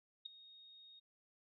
sine tone with ADSR envelope, 3728 Hz, A#7, 1 cent flat, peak -40 dBFS, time 0.25-1 s, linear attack 10 ms, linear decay 7 ms, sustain -17 dB, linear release 14 ms, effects none

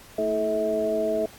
sine tone cluster, 222.9 / 324.6 / 431.4 / 646 Hz, A3 / E4 / A4 / E5, +23 / -27 / -34 / -35 cents, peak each -33 / -32 / -27 / -24 dBFS, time 0.18-1.26 s, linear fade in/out 5 ms, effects pink hiss -48 dBFS RMS until 1.38 s + AAC 64 kbps

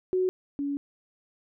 sine tone pair in turn, 370 / 283.3 Hz, F#4 / C#4, 0 / +38 cents, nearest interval perfect fourth, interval 462 cents, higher first, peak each -22 / -27 dBFS, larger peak first, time 0.13-0.29 / 0.59-0.77 s, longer second, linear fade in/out 0 ms, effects none

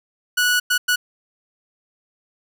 sawtooth tone bursts at uneven times, 1471 Hz, F#6, 11 cents flat, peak -12 dBFS, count 3, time 0.37-0.6 / 0.7-0.78 / 0.88-0.96 s, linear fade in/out 10 ms, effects none

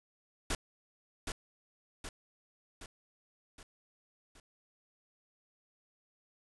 pink noise with echo, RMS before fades -33 dBFS, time 0.5-0.55 s, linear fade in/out 2 ms, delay 770 ms, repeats 5, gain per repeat -5 dB, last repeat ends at 4.4 s, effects resampled to 24000 Hz

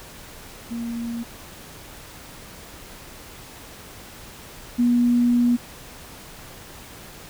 sine tone pair in turn, 233.8 / 241.3 Hz, A#3 / B3, +5 / -40 cents, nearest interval minor second, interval 55 cents, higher second, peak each -26 / -15 dBFS, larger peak second, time 0.7-1.24 / 4.78-5.57 s, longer second, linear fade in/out 20 ms, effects pink hiss -42 dBFS RMS until 7.29 s

